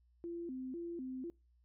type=tone with vibrato; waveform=sine; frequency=297.2 Hz; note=D4; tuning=21 cents sharp; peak=-40 dBFS; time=0.24-1.3 s; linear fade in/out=0 ms; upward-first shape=square; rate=2 Hz; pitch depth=240 cents each way; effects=noise-tail reverb RT60 0.3 s tail -26 dB re dry + added 60 Hz sine -67 dBFS peak until 1.64 s